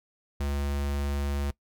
square tone, 70.8 Hz, C#2, 37 cents sharp, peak -28 dBFS, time 0.4-1.51 s, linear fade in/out 5 ms, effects noise-tail reverb RT60 0.1 s tail -21 dB re dry

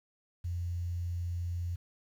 sine tone with quantisation, 87.1 Hz, F2, 4 cents flat, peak -32 dBFS, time 0.44-1.76 s, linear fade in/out 10 ms, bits 10, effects none

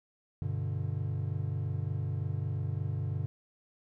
triangle chord, G major, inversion none, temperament equal, 98 / 123.47 / 146.83 Hz, G2 / B2 / D3, 0 / 0 / 0 cents, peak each -32 / -34 / -34 dBFS, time 0.42-3.26 s, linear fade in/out 0 ms, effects none

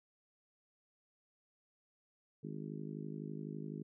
harmonic tone, 51.91 Hz, G#1, in tune, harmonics 3 / 4 / 5 / 6 / 7 / 8, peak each -45 / -47 / -49 / -51 / -52 / -53 dBFS, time 2.43-3.83 s, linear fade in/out 10 ms, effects none

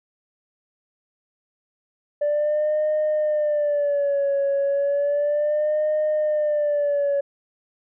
sine tone with vibrato, 584 Hz, D5, 10 cents flat, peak -17 dBFS, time 2.21-7.21 s, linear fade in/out 10 ms, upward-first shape sine, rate 0.33 Hz, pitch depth 82 cents each way, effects tanh soft clip ceiling -16 dBFS

